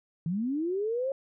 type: linear sweep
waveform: sine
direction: up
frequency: 155.56 to 551 Hz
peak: -27 dBFS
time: 0.26-1.12 s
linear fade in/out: 2 ms
effects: none